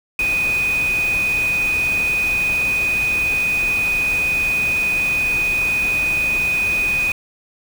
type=tone in noise; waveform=sine; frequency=2489 Hz; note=D#7; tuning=in tune; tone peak=-16 dBFS; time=0.19-7.12 s; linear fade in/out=2 ms; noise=pink; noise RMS=-30 dBFS; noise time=0.19-7.12 s; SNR=+11 dB; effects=none